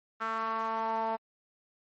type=tone with band-pass filter sweep; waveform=sawtooth; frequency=223.7 Hz; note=A3; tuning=29 cents sharp; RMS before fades=-32 dBFS; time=0.2-1.17 s; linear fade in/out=20 ms; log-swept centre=1300 to 810 Hz; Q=4.5; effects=MP3 32 kbps